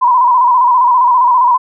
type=tone with vibrato; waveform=sine; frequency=989 Hz; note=B5; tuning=2 cents sharp; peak=-6 dBFS; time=0.01-1.58 s; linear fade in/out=20 ms; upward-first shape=square; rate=15 Hz; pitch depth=57 cents each way; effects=none